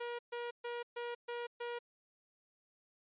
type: tone bursts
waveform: sawtooth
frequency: 477.6 Hz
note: A#4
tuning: 42 cents sharp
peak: -35 dBFS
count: 6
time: 0-1.79 s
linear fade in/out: 10 ms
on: 190 ms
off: 130 ms
effects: resampled to 8000 Hz